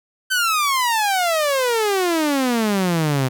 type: exponential sweep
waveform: sawtooth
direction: down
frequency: 1551 to 126.5 Hz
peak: -13 dBFS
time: 0.3-3.29 s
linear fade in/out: 20 ms
effects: none